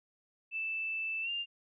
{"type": "tone with pitch glide", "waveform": "sine", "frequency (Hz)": [2642, 2799], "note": ["E7", "F7"], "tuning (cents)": [3, 3], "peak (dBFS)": -33, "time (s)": [0.51, 1.46], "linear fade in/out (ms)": 50, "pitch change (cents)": 100, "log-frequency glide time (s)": [1.22, 1.3], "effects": []}